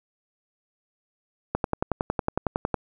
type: click train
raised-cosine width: 1 ms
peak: -9 dBFS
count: 14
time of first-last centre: 1.55-2.743 s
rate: 10.9 Hz
effects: none